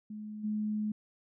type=tone with level steps; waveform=sine; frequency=212.5 Hz; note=G#3; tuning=40 cents sharp; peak=-39 / -30 dBFS; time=0.1-0.92 s; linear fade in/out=5 ms; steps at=0.43 s; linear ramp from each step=20 ms; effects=none